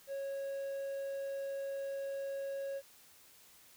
triangle tone, 550 Hz, C#5, 14 cents flat, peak -35 dBFS, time 0.07-2.82 s, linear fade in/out 50 ms, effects white hiss -61 dBFS RMS until 3.76 s

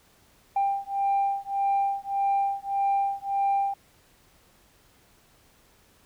sine beating tone pair, 792 / 793.7 Hz, G5 / G5, +18 / +21 cents, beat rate 1.7 Hz, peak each -25 dBFS, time 0.56-3.74 s, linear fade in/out 5 ms, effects tanh soft clip ceiling -18 dBFS + pink hiss -60 dBFS RMS until 6.05 s

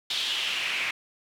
pink noise with band-pass filter sweep, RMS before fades -29 dBFS, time 0.1-0.91 s, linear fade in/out 5 ms, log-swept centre 3600 to 2300 Hz, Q 4, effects none

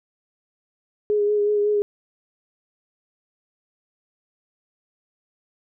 sine tone with vibrato, 415.3 Hz, G#4, in tune, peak -17 dBFS, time 1.1-1.82 s, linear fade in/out 0 ms, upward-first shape sine, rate 5.4 Hz, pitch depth 22 cents each way, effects none

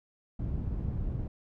white low-pass noise, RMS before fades -33 dBFS, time 0.39-1.28 s, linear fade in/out 5 ms, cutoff 110 Hz, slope 12 dB/octave, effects none

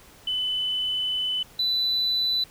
sine tone pair in turn, 3010 / 3986 Hz, F#7 / B7, +29 / +15 cents, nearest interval perfect fourth, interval 486 cents, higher second, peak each -23 / -20 dBFS, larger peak second, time 0.27-1.43 / 1.59-2.44 s, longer first, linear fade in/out 5 ms, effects tanh soft clip ceiling -18 dBFS + pink hiss -51 dBFS RMS until 2.5 s

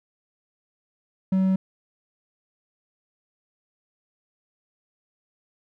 triangle tone, 189.4 Hz, F#3, 41 cents sharp, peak -16 dBFS, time 1.32-1.56 s, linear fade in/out 5 ms, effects none

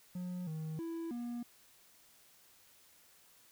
triangle tone with pitch steps, 180.1 / 157.4 / 331.5 / 239.3 Hz, F#3 / D#3 / E4 / A#3, -46 / +20 / +10 / +46 cents, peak -36 dBFS, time 0.15-1.43 s, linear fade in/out 5 ms, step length 320 ms, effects white hiss -64 dBFS RMS until 3.51 s

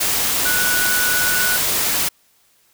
sine tone in noise, 1476 Hz, F#6, 5 cents flat, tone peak -19 dBFS, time 0.45-1.57 s, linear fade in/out 10 ms, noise white, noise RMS -19 dBFS, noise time 0-2.09 s, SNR -3 dB, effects white hiss -58 dBFS RMS until 2.73 s

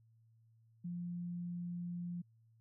sine tone, 174.61 Hz, F3, in tune, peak -39 dBFS, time 0.84-2.22 s, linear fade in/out 10 ms, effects added 113 Hz sine -65 dBFS peak until 2.6 s

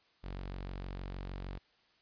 sawtooth tone, 46.5 Hz, F#1, 9 cents sharp, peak -36 dBFS, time 0.23-1.59 s, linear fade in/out 20 ms, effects white hiss -69 dBFS RMS until 2.01 s + resampled to 11025 Hz

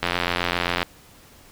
click train, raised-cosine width 0.3 ms, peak -5 dBFS, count 71, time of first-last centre 0.03-0.829 s, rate 87.6 Hz, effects pink hiss -50 dBFS RMS until 1.51 s

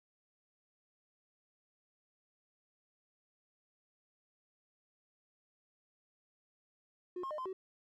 triangle tone with pitch steps, 359.7 / 1071 / 608 / 1034 / 377.7 Hz, F#4 / C6 / D#5 / C6 / F#4, -49 / +40 / -40 / -21 / +36 cents, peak -35 dBFS, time 7.16-7.53 s, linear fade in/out 5 ms, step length 74 ms, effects tanh soft clip ceiling -34 dBFS

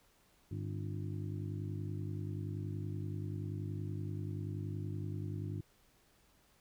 harmonic tone with a mistuned harmonic, 50.5 Hz, G#1, 48 cents flat, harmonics 2 / 3 / 4 / 5 / 6 / 7, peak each -39 / -43 / -51 / -54 / -48 / -51 dBFS, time 0.51-5.61 s, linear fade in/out 5 ms, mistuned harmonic 5, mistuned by +91 cents, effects pink hiss -69 dBFS RMS until 6.6 s

